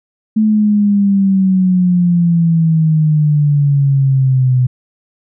sine exponential sweep, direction down, 218.3 to 125.4 Hz, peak -8 dBFS, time 0.36-4.67 s, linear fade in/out 10 ms, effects none

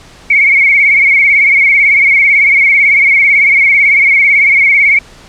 sine tone with vibrato, 2217 Hz, C#7, in tune, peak -4 dBFS, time 0.3-4.99 s, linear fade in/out 5 ms, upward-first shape triangle, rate 18 Hz, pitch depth 87 cents each way, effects pink hiss -37 dBFS RMS until 5.28 s + low-pass 7000 Hz 12 dB/octave

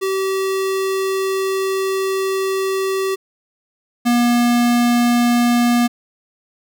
square tone pair in turn, 384.3 / 239.9 Hz, G4 / A#3, -34 / +50 cents, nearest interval minor sixth, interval 816 cents, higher first, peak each -18 / -13 dBFS, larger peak second, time 0.01-3.16 / 4.05-5.88 s, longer first, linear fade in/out 20 ms, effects none

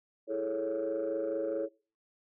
sine chord, A major seventh, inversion second, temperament equal, 329.6 / 415.3 / 440 / 554.4 Hz, E4 / G#4 / A4 / C#5, 0 / 0 / 0 / 0 cents, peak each -36 / -38 / -35 / -32 dBFS, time 0.27-1.69 s, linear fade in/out 50 ms, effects noise-tail reverb RT60 0.4 s tail -24 dB re dry + tanh soft clip ceiling -25 dBFS

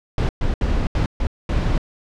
brown noise bursts at uneven times, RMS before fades -19 dBFS, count 6, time 0.18-0.29 / 0.41-0.54 / 0.61-0.87 / 0.95-1.06 / 1.2-1.27 / 1.49-1.78 s, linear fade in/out 2 ms, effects low-pass 5000 Hz 12 dB/octave

